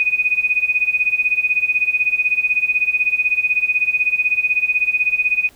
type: tone with tremolo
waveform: sine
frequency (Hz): 2489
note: D#7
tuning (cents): 0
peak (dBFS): -11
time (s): 0-5.49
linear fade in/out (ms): 0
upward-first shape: sine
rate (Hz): 16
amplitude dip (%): 85
effects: pink hiss -50 dBFS RMS until 5.55 s